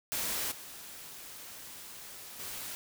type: noise with level steps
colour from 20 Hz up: white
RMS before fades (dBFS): -34 / -47 / -41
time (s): 0.12-2.75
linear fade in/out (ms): 0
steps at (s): 0.51 / 2.39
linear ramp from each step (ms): 10
effects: none